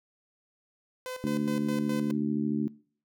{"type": "tone with tremolo", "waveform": "sawtooth", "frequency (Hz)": 509, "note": "C5", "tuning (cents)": -48, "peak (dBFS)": -31, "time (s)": [1.06, 2.11], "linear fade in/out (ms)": 0, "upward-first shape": "square", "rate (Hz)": 4.8, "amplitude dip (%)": 70}
{"type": "harmonic tone", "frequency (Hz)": 73.42, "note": "D2", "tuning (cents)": 0, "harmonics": [2, 3, 4, 5], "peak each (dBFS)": [-36, -29, -31, -38], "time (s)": [1.24, 2.68], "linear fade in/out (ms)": 0}
{"effects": ["noise-tail reverb RT60 0.5 s tail -22 dB re dry"]}